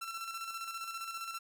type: tone with tremolo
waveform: sawtooth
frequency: 1347 Hz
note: E6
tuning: 37 cents sharp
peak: -34 dBFS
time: 0.01-1.39 s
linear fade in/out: 10 ms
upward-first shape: square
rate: 15 Hz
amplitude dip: 45%
effects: none